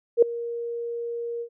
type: tone with ADSR envelope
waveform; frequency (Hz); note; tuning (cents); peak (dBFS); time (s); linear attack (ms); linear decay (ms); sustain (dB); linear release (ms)
sine; 469.9; A#4; +14; -9; 0.17-1.49; 53; 3; -19; 78
effects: none